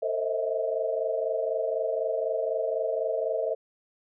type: tone cluster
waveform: sine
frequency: 452 / 528 / 628 / 652 Hz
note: A4 / C5 / D#5 / E5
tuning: +47 / +16 / +16 / -19 cents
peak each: -31 dBFS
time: 0.02-3.55 s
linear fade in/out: 10 ms
effects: none